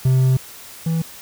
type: tone pair in turn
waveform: triangle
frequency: 130.1 / 163.59 Hz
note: C3 / E3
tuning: -9 / -13 cents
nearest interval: major third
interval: 396 cents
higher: second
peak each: -10 / -15 dBFS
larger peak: first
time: 0.05-0.37 / 0.86-1.02 s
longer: first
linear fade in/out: 5 ms
effects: white hiss -39 dBFS RMS until 1.21 s